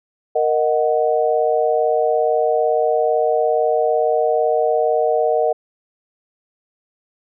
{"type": "chord", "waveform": "sine", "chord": "D# minor", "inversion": "second", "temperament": "equal", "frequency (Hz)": [466.2, 622.3, 740], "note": ["A#4", "D#5", "F#5"], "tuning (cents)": [0, 0, 0], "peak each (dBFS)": [-18, -18, -20], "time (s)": [0.35, 5.53], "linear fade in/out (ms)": 10, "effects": []}